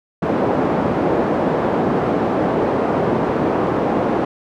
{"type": "band-pass noise", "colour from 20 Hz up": "pink", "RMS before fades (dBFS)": -18, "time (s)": [0.22, 4.25], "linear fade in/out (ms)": 5, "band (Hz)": [230, 750], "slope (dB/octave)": 12, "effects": []}